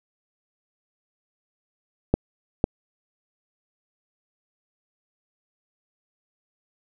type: clicks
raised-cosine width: 2 ms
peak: -4 dBFS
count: 2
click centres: 2.14 / 2.641 s
effects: none